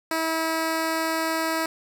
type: tone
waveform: 10% pulse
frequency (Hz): 323.3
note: E4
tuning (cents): -34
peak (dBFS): -15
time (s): 0.11-1.66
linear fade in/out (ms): 2
effects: none